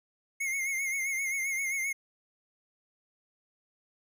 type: tone with vibrato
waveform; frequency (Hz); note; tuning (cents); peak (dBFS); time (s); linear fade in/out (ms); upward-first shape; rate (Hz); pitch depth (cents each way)
square; 2153; C7; +49; -30; 0.4-1.93; 10; sine; 7.6; 57
effects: none